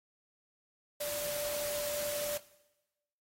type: tone in noise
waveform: sine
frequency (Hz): 587.3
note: D5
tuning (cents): 0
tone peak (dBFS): -35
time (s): 1-2.38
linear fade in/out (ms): 10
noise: white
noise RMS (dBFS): -39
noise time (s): 1-2.38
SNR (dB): +1
effects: noise-tail reverb RT60 1.0 s tail -18 dB re dry + AAC 48 kbps